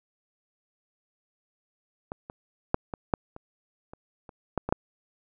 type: clicks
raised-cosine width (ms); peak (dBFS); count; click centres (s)
1; -20 / -25 / -7 / -19 / -8 / -27 / -28 / -30 / -12 / -16 / -7; 11; 2.119 / 2.299 / 2.744 / 2.938 / 3.138 / 3.364 / 3.935 / 4.292 / 4.577 / 4.69 / 4.725
effects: none